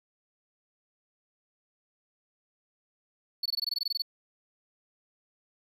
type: tone bursts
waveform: triangle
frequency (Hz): 4435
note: C#8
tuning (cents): 0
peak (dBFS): -26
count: 13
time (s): 3.43-4.021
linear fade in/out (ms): 5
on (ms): 27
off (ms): 20
effects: none